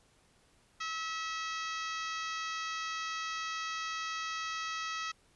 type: harmonic tone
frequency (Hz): 647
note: E5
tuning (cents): -32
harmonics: 2 / 3 / 4 / 5 / 6 / 7 / 8 / 9 / 10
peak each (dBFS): -38 / -42 / -44 / -46 / -48 / -49 / -50 / -51 / -52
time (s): 0.8-5.12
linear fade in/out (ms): 10
effects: pink hiss -67 dBFS RMS until 5.35 s + resampled to 24000 Hz